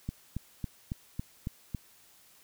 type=click train; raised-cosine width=5 ms; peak=-21 dBFS; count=7; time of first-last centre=0.09-1.747 s; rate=3.62 Hz; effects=white hiss -60 dBFS RMS until 2.43 s